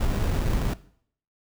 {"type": "noise with sample-and-hold", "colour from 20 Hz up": "brown", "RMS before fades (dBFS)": -24, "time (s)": [0, 0.74], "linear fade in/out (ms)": 10, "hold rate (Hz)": 2100, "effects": ["noise-tail reverb RT60 0.6 s tail -18 dB re dry"]}